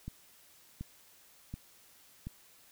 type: click train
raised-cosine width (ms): 5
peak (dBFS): -27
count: 4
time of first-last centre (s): 0.08-2.27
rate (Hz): 1.37
effects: white hiss -61 dBFS RMS until 2.71 s